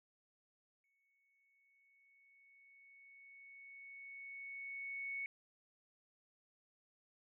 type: tone with exponential growth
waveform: sine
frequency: 2217 Hz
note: C#7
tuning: in tune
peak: -39 dBFS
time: 0.84-5.26 s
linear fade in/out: 1 ms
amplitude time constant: 960 ms
effects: none